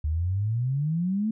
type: exponential sweep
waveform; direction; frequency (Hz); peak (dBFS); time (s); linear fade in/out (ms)
sine; up; 73.42 to 225.2; -23; 0.04-1.31; 5
effects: none